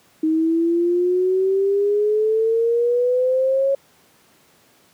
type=exponential sweep; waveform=sine; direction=up; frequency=313.2 to 552 Hz; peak=-15 dBFS; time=0.23-3.75 s; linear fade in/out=5 ms; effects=pink hiss -55 dBFS RMS until 4.93 s + high-pass 150 Hz 12 dB/octave